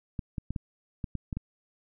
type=clicks; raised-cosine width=5 ms; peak=-20 dBFS; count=8; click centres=0.192 / 0.382 / 0.506 / 0.562 / 1.042 / 1.153 / 1.328 / 1.37 s; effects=none